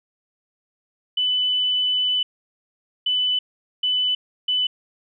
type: tone bursts at uneven times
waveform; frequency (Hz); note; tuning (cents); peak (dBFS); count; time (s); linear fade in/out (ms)
sine; 2997; F#7; +22; -18; 4; 1.17-2.23 / 3.06-3.39 / 3.83-4.15 / 4.48-4.67; 5
effects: none